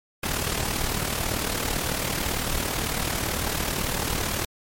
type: noise with amplitude modulation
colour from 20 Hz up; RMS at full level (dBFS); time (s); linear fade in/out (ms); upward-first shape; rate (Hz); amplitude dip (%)
pink; -24; 0.23-4.45; 5; sine; 38; 60
effects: MP3 64 kbps